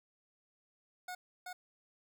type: tone with echo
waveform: 25% pulse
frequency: 727 Hz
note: F#5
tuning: 31 cents flat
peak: -37 dBFS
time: 1.08-1.15 s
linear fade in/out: 5 ms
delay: 380 ms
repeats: 1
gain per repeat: -2 dB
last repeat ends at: 1.53 s
effects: none